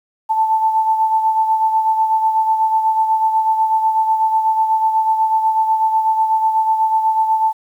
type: beating tone pair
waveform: sine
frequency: 880 / 888.1 Hz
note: A5 / A5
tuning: 0 / +16 cents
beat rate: 8.1 Hz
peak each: -13 / -22 dBFS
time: 0.29-7.53 s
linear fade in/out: 20 ms
effects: 8-bit